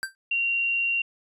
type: tone with exponential decay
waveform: square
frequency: 1568 Hz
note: G6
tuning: in tune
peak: -24 dBFS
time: 0.03-0.15 s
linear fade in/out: 0 ms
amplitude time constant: 24 ms
type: tone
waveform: sine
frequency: 2758 Hz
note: F7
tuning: 22 cents flat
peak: -22 dBFS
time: 0.31-1.02 s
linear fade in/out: 5 ms
effects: resampled to 32000 Hz